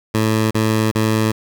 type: tone bursts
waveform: 15% pulse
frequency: 109.7 Hz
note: A2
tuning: 5 cents flat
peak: -8 dBFS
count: 3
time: 0.14-1.32 s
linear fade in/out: 10 ms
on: 370 ms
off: 35 ms
effects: 7-bit